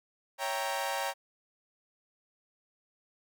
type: chord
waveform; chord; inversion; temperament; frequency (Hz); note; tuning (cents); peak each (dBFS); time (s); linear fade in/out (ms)
sawtooth; C# diminished seventh; none; equal; 554.4 / 659.3 / 784 / 932.3; C#5 / E5 / G5 / Bb5; 0 / 0 / 0 / 0; -33 / -37 / -32 / -32; 0.38-1.14; 50
effects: none